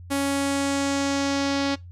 sawtooth tone with low-pass filter sweep, 278.1 Hz, C#4, 6 cents sharp, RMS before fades -24 dBFS, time 0.1-1.76 s, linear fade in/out 20 ms, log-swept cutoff 11000 to 4700 Hz, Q 2, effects noise-tail reverb RT60 0.2 s tail -21 dB re dry + added 88 Hz sine -39 dBFS peak until 1.91 s

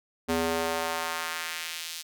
square tone with high-pass filter sweep, 82.41 Hz, E2, in tune, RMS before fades -31 dBFS, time 0.28-2.03 s, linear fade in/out 20 ms, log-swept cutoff 270 to 4200 Hz, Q 1.1, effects none

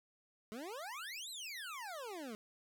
25% pulse exponential two-way sweep, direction up then down, 205.4 to 4186 to 205.4 Hz, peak -40 dBFS, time 0.52-2.35 s, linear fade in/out 0 ms, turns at 1.3 s, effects none

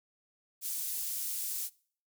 pink high-pass noise, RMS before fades -36 dBFS, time 0.61-1.7 s, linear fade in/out 50 ms, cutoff 9100 Hz, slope 12 dB/octave, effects noise-tail reverb RT60 0.5 s tail -23 dB re dry

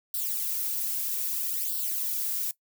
violet noise with flanger, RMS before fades -30 dBFS, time 0.14-2.51 s, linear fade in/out 2 ms, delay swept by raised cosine 0.22 to 3.12 ms, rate 0.62 Hz, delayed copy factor +0.75, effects noise-tail reverb RT60 0.1 s tail -19 dB re dry

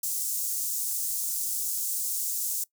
pink high-pass noise, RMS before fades -30 dBFS, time 0.03-2.64 s, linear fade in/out 5 ms, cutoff 6900 Hz, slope 24 dB/octave, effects noise-tail reverb RT60 0.1 s tail -21 dB re dry

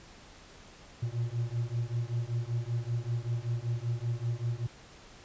triangle beating tone pair, 115.9 / 121.1 Hz, A#2 / B2, -10 / -34 cents, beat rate 5.2 Hz, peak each -31 dBFS, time 1.02-4.67 s, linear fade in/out 10 ms, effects pink hiss -53 dBFS RMS until 5.24 s + resampled to 16000 Hz

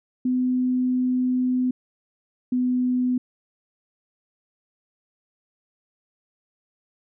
sine tone pair in turn, 252.8 / 250.6 Hz, B3 / B3, +41 / +25 cents, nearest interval unison, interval 16 cents, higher first, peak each -19 dBFS, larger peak neither, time 0.25-1.71 / 2.52-3.18 s, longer first, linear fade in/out 5 ms, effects none

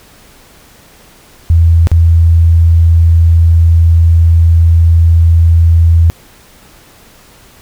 sine tone with dropouts, 83.1 Hz, E2, 15 cents sharp, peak -3 dBFS, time 1.5-6.1 s, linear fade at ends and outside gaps 0 ms, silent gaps 1.871-1.916 s, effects pink hiss -41 dBFS RMS until 7.61 s

